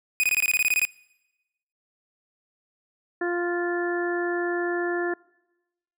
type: tone bursts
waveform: 45% pulse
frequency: 2489 Hz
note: D#7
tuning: in tune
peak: -19 dBFS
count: 12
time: 0.2-0.851 s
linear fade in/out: 0 ms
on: 35 ms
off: 21 ms
type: harmonic tone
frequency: 349.2 Hz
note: F4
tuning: in tune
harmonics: 1 / 2 / 3 / 4 / 5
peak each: -25 / -33 / -39 / -36 / -31 dBFS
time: 3.21-5.14 s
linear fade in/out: 5 ms
effects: noise-tail reverb RT60 1.0 s tail -24 dB re dry